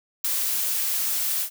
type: noise with ADSR envelope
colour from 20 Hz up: blue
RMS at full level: -22 dBFS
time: 0.24-1.5 s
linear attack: 7 ms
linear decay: 8 ms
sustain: -3 dB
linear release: 80 ms
effects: none